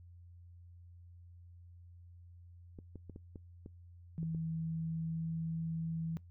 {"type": "clicks", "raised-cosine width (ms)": 3, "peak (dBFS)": -35, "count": 8, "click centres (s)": [2.788, 2.957, 3.097, 3.161, 3.358, 3.661, 4.23, 4.348]}
{"type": "tone with pitch glide", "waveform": "sine", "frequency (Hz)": [162.3, 163.33], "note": ["E3", "E3"], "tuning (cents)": [-27, -16], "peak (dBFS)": -35, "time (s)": [4.18, 6.17], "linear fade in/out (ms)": 0, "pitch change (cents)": 11, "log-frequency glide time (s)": [4.45, 5.54]}
{"effects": ["noise-tail reverb RT60 0.2 s tail -25 dB re dry", "added 87 Hz sine -53 dBFS peak until 6.3 s"]}